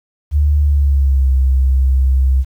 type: tone with pitch glide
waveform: sine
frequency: 73.42 to 65.79 Hz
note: D2 to C2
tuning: 0 to +10 cents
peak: -9 dBFS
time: 0.31-2.45 s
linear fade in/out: 50 ms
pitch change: -190 cents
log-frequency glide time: 0.6-1.3 s
effects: 8-bit